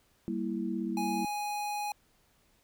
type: chord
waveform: sine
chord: E diminished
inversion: first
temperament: equal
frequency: 196 / 233.1 / 329.6 Hz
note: G3 / Bb3 / E4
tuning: 0 / 0 / 0 cents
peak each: -35 dBFS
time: 0.28-1.25 s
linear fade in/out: 0 ms
type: tone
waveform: square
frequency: 830 Hz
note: G#5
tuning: 1 cent flat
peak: -33 dBFS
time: 0.97-1.92 s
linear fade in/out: 2 ms
effects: pink hiss -68 dBFS RMS until 2.63 s